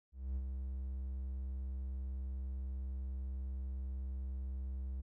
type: tone with ADSR envelope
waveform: triangle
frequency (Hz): 65.41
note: C2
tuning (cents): 0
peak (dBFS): -32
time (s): 0.12-5.02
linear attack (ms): 240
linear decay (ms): 50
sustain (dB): -4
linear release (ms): 18
effects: none